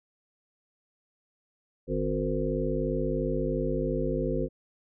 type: harmonic tone with a mistuned harmonic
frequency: 51.5 Hz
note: G#1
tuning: 14 cents flat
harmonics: 1 / 3 / 5 / 7 / 9 / 10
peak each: -33 / -33 / -33 / -33 / -33 / -33 dBFS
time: 1.87-4.49 s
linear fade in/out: 50 ms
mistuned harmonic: 9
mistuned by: -33 cents
effects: none